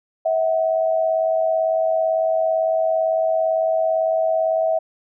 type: tone pair together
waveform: sine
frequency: 646 / 743.9 Hz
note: E5 / F#5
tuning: -35 / +9 cents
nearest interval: major second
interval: 244 cents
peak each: -17 / -24 dBFS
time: 0.25-4.79 s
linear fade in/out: 10 ms
effects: none